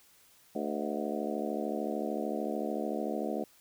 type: harmonic tone with a mistuned harmonic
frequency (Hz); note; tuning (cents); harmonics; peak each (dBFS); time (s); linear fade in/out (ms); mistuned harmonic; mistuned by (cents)
73.42; D2; 0; 3 / 4 / 5 / 6 / 7 / 8 / 9 / 10; -37 / -38 / -39 / -40 / -40 / -41 / -42 / -42; 0.55-3.44; 5; 8; +76
effects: white hiss -62 dBFS RMS until 3.6 s